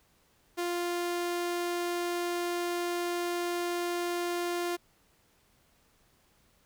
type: tone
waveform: sawtooth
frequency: 349.2 Hz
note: F4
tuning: in tune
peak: -26 dBFS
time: 0.57-4.77 s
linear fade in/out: 20 ms
effects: pink hiss -67 dBFS RMS until 6.65 s